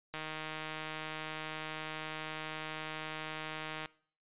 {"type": "click train", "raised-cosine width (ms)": 0.3, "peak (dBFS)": -24, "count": 581, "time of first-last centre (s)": [0.14, 3.858], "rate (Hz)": 156, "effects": ["noise-tail reverb RT60 0.5 s tail -22 dB re dry", "resampled to 8000 Hz"]}